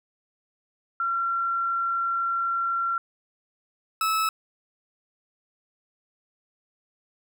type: tone pair in turn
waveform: sine / 40% pulse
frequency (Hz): 1366 / 1302.1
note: F6 / E6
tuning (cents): -39 / -22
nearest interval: minor second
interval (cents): 83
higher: first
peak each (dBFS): -23 / -21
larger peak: second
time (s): 1-2.98 / 4.01-4.29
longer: first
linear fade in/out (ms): 2
effects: none